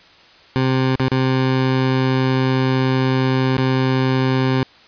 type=tone with dropouts; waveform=20% pulse; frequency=130.81 Hz; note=C3; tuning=in tune; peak=-10 dBFS; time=0.56-4.63 s; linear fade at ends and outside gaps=0 ms; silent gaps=0.957-0.997 / 1.082-1.117 / 3.569-3.581 s; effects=white hiss -47 dBFS RMS until 4.87 s + resampled to 11025 Hz